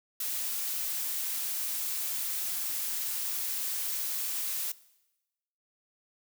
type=noise; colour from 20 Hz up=blue; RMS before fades=-33 dBFS; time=0.2-4.72 s; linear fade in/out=5 ms; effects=noise-tail reverb RT60 1.0 s tail -20 dB re dry